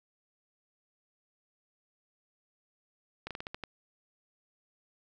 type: slowing click train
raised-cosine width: 0.3 ms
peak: -22 dBFS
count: 7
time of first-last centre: 3.27-3.637 s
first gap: 37 ms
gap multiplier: 1.2
effects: none